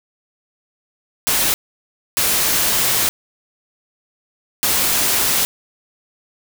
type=noise bursts at uneven times; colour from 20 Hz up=white; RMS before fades=-17 dBFS; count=3; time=1.27-1.54 / 2.17-3.09 / 4.63-5.45 s; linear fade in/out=0 ms; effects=none